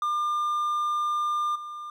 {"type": "tone with level steps", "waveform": "triangle", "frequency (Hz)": 1200, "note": "D6", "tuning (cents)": 37, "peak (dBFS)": [-22, -33], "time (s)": [0.02, 1.9], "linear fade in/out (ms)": 2, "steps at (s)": 1.55, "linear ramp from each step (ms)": 10, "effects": []}